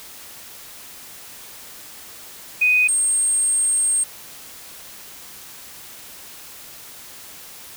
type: tone pair in turn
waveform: sine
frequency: 2494 / 8526 Hz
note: D#7 / C9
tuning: +3 / +32 cents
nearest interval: octave + major sixth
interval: 2129 cents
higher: second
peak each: -13 / -16 dBFS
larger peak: first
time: 2.61-2.88 / 2.88-4.04 s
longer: second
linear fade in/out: 10 ms
effects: white hiss -40 dBFS RMS until 7.76 s